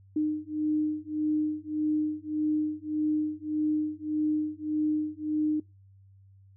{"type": "beating tone pair", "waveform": "sine", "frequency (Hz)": [304.5, 306.2], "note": ["D#4", "D#4"], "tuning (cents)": [-37, -28], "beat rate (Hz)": 1.7, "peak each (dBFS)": -29, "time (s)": [0.16, 5.6], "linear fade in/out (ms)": 5, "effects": ["noise-tail reverb RT60 0.2 s tail -21 dB re dry", "added 97 Hz sine -53 dBFS peak until 6.56 s"]}